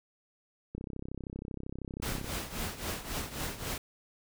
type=click train; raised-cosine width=3 ms; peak=-26 dBFS; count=50; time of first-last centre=0.75-2.244 s; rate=32.8 Hz
type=noise with tremolo; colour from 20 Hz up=pink; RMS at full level=-34 dBFS; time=2.02-3.78 s; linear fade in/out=5 ms; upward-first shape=triangle; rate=3.7 Hz; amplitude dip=80%
effects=none